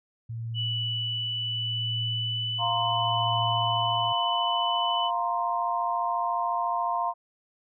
sine tone with tremolo, 114.6 Hz, A#2, 29 cents flat, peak -29 dBFS, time 0.29-4.13 s, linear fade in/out 10 ms, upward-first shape triangle, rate 0.72 Hz, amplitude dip 60%
sine tone with pitch glide, 2960 to 2993 Hz, F#7 to F#7, 0 to +19 cents, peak -28 dBFS, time 0.54-5.11 s, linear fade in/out 50 ms, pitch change +19 cents, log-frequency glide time 0.89-2.87 s
sine chord, F suspended fourth, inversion none, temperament equal, 698.5 / 932.3 / 1046.5 Hz, F5 / Bb5 / C6, 0 / 0 / 0 cents, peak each -29 dBFS, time 2.58-7.14 s, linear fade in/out 50 ms
effects none

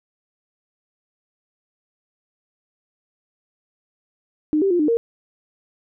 sine tone with pitch steps, 305 / 390.9 / 350.9 / 301.8 / 463.3 Hz, D#4 / G4 / F4 / D4 / A#4, -34 / -5 / +8 / +47 / -11 cents, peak -15 dBFS, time 4.53-4.97 s, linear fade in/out 0 ms, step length 88 ms, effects none

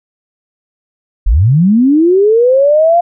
sine linear sweep, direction up, 35.62 to 704 Hz, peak -5 dBFS, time 1.26-3.01 s, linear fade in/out 10 ms, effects none

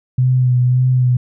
sine tone with vibrato, 126.2 Hz, B2, 38 cents sharp, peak -10 dBFS, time 0.18-1.17 s, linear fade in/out 5 ms, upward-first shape sine, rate 1.8 Hz, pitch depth 27 cents each way, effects none

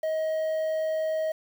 triangle tone with quantisation, 631 Hz, D#5, 24 cents sharp, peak -23 dBFS, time 0.03-1.32 s, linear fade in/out 5 ms, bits 8, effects none

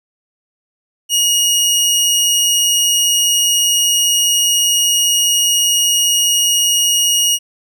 20% pulse tone, 2879 Hz, F#7, 48 cents flat, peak -6 dBFS, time 1.09-7.39 s, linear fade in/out 50 ms, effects none

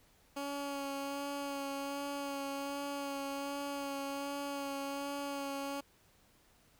15% pulse tone with vibrato, 280 Hz, C#4, 18 cents sharp, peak -31 dBFS, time 0.36-5.81 s, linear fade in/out 10 ms, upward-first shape sine, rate 1.3 Hz, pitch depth 18 cents each way, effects pink hiss -67 dBFS RMS until 6.79 s

